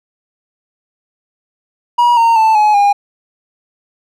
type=tone with pitch steps; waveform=triangle; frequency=960 / 920.4 / 882.4 / 845.9 / 811 Hz; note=B5 / A#5 / A5 / G#5 / G#5; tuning=-49 / -22 / +5 / +32 / -41 cents; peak=-5 dBFS; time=1.98-2.93 s; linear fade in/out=10 ms; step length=190 ms; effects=none